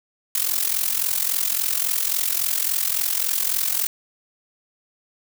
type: noise with amplitude modulation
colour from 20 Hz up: blue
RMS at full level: -19 dBFS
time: 0.35-3.87 s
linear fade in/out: 2 ms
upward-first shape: sine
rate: 43.6 Hz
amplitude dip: 80%
effects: none